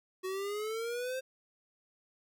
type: exponential sweep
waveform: square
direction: up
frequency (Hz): 370 to 528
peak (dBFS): -35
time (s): 0.23-1.21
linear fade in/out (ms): 20
effects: none